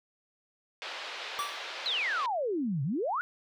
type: band-pass noise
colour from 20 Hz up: white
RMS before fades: -40 dBFS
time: 0.82-2.26 s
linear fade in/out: 0 ms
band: 440 to 4000 Hz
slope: 24 dB/octave
type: tone with exponential decay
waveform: square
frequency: 1160 Hz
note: D6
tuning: 22 cents flat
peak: -29 dBFS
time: 1.39-1.71 s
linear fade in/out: 0 ms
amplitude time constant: 68 ms
type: exponential two-way sweep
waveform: sine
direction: down then up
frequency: 4186 to 128.3 to 1519 Hz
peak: -28 dBFS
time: 1.86-3.21 s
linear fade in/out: 0 ms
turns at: 2.83 s
effects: none